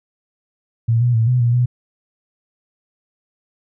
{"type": "tone with pitch steps", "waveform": "sine", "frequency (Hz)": [115.1, 121.8, 112.6, 125.2, 119, 123.1], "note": ["A#2", "B2", "A2", "B2", "A#2", "B2"], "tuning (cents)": [-22, -24, 40, 24, 36, -5], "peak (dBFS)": -12, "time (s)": [0.88, 1.66], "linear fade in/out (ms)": 10, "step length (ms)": 130, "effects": []}